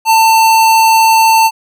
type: tone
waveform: square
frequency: 894 Hz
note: A5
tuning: 27 cents sharp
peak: -6 dBFS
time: 0.05-1.51 s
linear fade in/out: 50 ms
effects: none